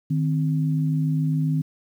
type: tone pair together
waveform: sine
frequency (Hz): 154.37 / 261.6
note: D#3 / C4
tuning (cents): -13 / 0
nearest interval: major sixth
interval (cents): 913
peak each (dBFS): -20 / -27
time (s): 0.1-1.62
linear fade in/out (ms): 10
effects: 9-bit